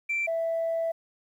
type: tone pair in turn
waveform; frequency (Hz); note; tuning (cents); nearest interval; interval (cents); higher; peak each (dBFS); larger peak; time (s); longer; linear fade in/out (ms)
sine; 2346 / 660.2; D7 / E5; -2 / +2; octave + minor seventh; 2196; first; -24 / -24; neither; 0.09-0.27 / 0.27-0.92; second; 10
effects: tanh soft clip ceiling -22 dBFS + 10-bit